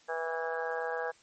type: harmonic tone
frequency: 163.5 Hz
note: E3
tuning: 14 cents flat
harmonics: 3 / 4 / 5 / 6 / 7 / 8 / 9 / 10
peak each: -35 / -40 / -38 / -46 / -45 / -47 / -47 / -38 dBFS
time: 0.08-1.12 s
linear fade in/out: 20 ms
effects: white hiss -62 dBFS RMS until 1.22 s + MP3 32 kbps